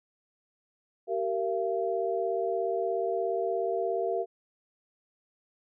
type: tone cluster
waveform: sine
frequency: 384.8 / 461.7 / 680 Hz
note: G4 / A#4 / F5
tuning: -32 / -17 / -46 cents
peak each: -31 dBFS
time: 1.07-4.26 s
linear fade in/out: 50 ms
effects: none